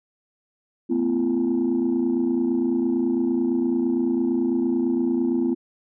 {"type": "tone cluster", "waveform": "sine", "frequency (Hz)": [225.6, 254.5, 340.5], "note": ["A3", "C4", "F4"], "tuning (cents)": [44, -48, -44], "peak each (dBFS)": [-26, -21, -22], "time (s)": [0.89, 5.55], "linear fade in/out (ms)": 20, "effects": ["tanh soft clip ceiling -14 dBFS"]}